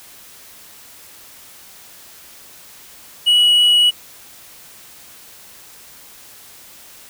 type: tone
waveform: triangle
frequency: 2926 Hz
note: F#7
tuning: 20 cents flat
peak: -8 dBFS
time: 3.26-3.91 s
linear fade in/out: 20 ms
effects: white hiss -42 dBFS RMS until 7.09 s